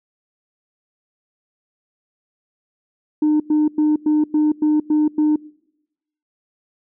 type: tone bursts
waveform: sine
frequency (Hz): 303.6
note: D#4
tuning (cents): -42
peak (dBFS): -11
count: 8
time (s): 3.22-5.36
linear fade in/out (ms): 5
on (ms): 180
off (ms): 100
effects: noise-tail reverb RT60 0.9 s tail -24 dB re dry + tanh soft clip ceiling -11 dBFS